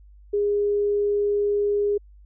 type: tone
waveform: sine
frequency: 410 Hz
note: G#4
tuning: 22 cents flat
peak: -19 dBFS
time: 0.33-1.98 s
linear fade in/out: 10 ms
effects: added 50 Hz sine -46 dBFS peak until 2.25 s